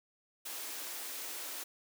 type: high-pass noise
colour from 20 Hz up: white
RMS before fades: -42 dBFS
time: 0.45-1.64 s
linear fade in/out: 10 ms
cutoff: 260 Hz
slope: 48 dB/octave
effects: none